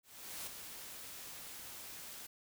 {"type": "noise with ADSR envelope", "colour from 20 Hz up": "white", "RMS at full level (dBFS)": -43, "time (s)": [0.03, 2.27], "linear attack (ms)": 440, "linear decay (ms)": 9, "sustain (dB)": -6, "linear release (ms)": 11, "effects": []}